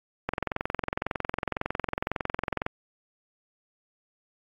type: click train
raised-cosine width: 0.5 ms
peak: -12 dBFS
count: 53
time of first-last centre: 0.29-2.664 s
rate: 21.9 Hz
effects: AAC 48 kbps